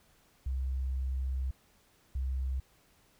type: tone pair in turn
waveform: sine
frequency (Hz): 65.41 / 65.41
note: C2 / C2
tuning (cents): 0 / 0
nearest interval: unison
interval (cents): 0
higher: neither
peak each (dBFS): -30 / -30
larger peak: neither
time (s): 0.46-1.51 / 2.15-2.6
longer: first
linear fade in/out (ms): 5
effects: pink hiss -66 dBFS RMS until 3.19 s